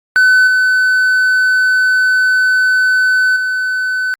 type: tone with level steps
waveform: triangle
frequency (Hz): 1510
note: F#6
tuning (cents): +35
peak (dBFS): -4 / -7 / -12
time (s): 0.16-4.14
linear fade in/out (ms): 0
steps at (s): 0.47 / 3.36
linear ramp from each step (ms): 5
effects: Opus 48 kbps